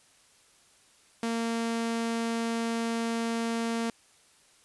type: tone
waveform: sawtooth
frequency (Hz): 230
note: A#3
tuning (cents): -23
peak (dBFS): -24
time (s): 1.23-3.9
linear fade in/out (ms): 2
effects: white hiss -61 dBFS RMS until 4.64 s + resampled to 24000 Hz